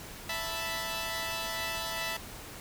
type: chord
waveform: 10% pulse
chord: E suspended fourth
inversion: none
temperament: equal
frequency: 659.3 / 880 / 987.8 Hz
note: E5 / A5 / B5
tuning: 0 / 0 / 0 cents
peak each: -28 / -30 / -30 dBFS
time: 0.29-2.17 s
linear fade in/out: 5 ms
effects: pink hiss -45 dBFS RMS until 2.6 s